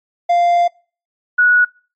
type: tone pair in turn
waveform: triangle / sine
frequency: 696 / 1464.2 Hz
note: F5 / F#6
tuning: -6 / -19 cents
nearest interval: octave + minor second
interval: 1287 cents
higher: second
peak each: -8 dBFS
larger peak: neither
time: 0.29-0.68 / 1.38-1.65 s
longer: first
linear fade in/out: 10 ms
effects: noise-tail reverb RT60 0.4 s tail -26 dB re dry + MP3 32 kbps